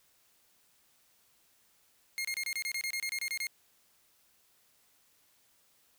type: tone bursts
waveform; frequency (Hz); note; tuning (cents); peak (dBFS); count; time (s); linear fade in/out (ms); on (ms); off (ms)
sawtooth; 2136; C7; +35; -29; 14; 2.18-3.469; 0; 67; 27
effects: white hiss -68 dBFS RMS until 5.98 s